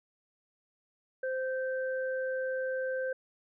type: tone pair together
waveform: sine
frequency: 520 / 1558.2 Hz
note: C5 / G6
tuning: -11 / -11 cents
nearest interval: octave + perfect fifth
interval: 1900 cents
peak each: -31 / -38 dBFS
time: 1.23-3.13 s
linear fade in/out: 5 ms
effects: none